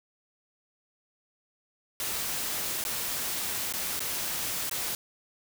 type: noise with dropouts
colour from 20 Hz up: white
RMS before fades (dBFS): -32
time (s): 2-4.95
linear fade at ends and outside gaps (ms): 1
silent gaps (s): 2.84-2.85 / 3.725-3.737 / 3.994-4.004 / 4.696-4.712
effects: none